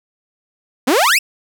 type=exponential sweep; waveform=sawtooth; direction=up; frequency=231.4 to 2818 Hz; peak=-7 dBFS; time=0.87-1.19 s; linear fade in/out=10 ms; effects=none